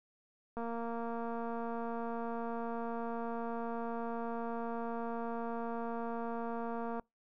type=click train; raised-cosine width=1 ms; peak=-27 dBFS; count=1492; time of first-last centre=0.57-6.997 s; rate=232 Hz; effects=noise-tail reverb RT60 0.2 s tail -26 dB re dry